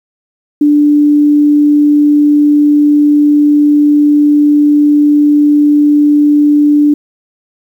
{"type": "tone", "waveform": "sine", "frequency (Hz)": 294.2, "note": "D4", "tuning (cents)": 3, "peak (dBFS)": -4, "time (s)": [0.61, 6.94], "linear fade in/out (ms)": 5, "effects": ["7-bit"]}